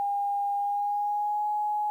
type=tone with pitch glide; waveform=sine; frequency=808 to 838.4 Hz; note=G#5 to G#5; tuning=-48 to +16 cents; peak=-25 dBFS; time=0-1.9 s; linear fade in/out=0 ms; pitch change=+64 cents; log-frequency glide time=0.55-1.46 s; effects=10-bit